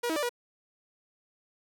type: tone with pitch steps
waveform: sawtooth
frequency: 479.3 / 320.9 / 589 / 482.8 Hz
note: A#4 / E4 / D5 / B4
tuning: +48 / -46 / +5 / -39 cents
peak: -24 dBFS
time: 0.03-0.294 s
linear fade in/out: 10 ms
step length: 66 ms
effects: none